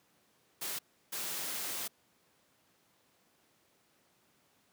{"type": "noise bursts at uneven times", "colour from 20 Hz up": "white", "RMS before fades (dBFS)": -38, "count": 2, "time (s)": [[0.61, 0.79], [1.12, 1.88]], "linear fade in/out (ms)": 10, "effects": ["pink hiss -70 dBFS RMS until 4.72 s", "high-pass 150 Hz 12 dB/octave"]}